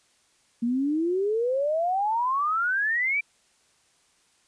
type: exponential sweep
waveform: sine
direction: up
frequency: 229 to 2365 Hz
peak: -22 dBFS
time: 0.62-3.21 s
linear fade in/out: 10 ms
effects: white hiss -64 dBFS RMS until 4.47 s + resampled to 22050 Hz